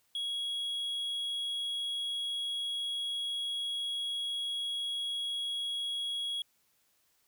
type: tone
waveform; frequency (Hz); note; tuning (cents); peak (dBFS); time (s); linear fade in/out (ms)
triangle; 3322; G#7; 0; -31; 0.15-6.42; 2
effects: white hiss -72 dBFS RMS until 7.27 s